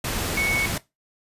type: tone in noise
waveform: sine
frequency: 2216 Hz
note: C#7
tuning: 1 cent flat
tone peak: -21 dBFS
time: 0.37-0.66 s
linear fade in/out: 5 ms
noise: pink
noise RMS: -27 dBFS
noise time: 0.04-0.78 s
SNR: +3 dB
effects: noise-tail reverb RT60 0.2 s tail -18 dB re dry + resampled to 32000 Hz